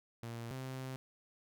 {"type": "tone pair in turn", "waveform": "sawtooth", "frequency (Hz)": [116.54, 130.81], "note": ["A#2", "C3"], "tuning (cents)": [0, 0], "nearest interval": "major second", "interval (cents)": 200, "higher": "second", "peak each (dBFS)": [-38, -37], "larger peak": "second", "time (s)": [[0.23, 0.51], [0.51, 0.96]], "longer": "second", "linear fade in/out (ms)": 0, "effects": []}